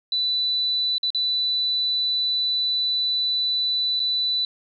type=tone with dropouts; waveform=sine; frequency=3980 Hz; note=B7; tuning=13 cents sharp; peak=-20 dBFS; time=0.12-4.45 s; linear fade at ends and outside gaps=2 ms; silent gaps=0.982-1.031 / 1.104-1.147 / 3.995-4 s; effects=none